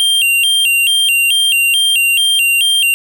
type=tone with vibrato; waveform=square; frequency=2969 Hz; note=F#7; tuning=5 cents sharp; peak=-10 dBFS; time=0-2.94 s; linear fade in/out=0 ms; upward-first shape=square; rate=2.3 Hz; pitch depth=120 cents each way; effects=none